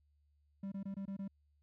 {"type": "tone bursts", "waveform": "triangle", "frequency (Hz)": 196, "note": "G3", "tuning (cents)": 0, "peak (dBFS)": -37, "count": 6, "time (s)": [0.63, 1.279], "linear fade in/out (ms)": 5, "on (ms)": 89, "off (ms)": 23, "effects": ["added 73 Hz sine -70 dBFS peak until 1.62 s"]}